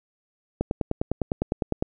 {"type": "click train", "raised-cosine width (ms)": 2, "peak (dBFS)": -10, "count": 13, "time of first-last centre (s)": [0.61, 1.825], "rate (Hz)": 9.88, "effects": []}